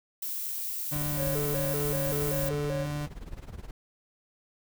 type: noise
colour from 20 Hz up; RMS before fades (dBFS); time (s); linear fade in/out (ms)
violet; -34; 0.22-2.49; 5
type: tone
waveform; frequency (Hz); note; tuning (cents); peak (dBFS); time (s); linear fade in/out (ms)
35% pulse; 147.2; D3; +4; -29; 0.91-3.07; 20
type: noise with tremolo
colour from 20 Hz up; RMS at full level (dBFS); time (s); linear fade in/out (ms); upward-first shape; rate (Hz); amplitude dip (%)
brown; -38; 0.95-3.71; 2; sine; 19; 80
type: tone with vibrato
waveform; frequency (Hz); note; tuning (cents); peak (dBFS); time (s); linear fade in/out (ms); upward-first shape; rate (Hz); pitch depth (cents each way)
triangle; 489.5; B4; -15; -29; 1.16-2.87; 50; square; 2.6; 200
effects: none